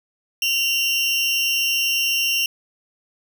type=tone pair together; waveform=30% pulse; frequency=2772 / 3042 Hz; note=F7 / F#7; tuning=-14 / +47 cents; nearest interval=major second; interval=161 cents; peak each=-16 / -24 dBFS; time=0.42-2.46 s; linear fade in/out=2 ms; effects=none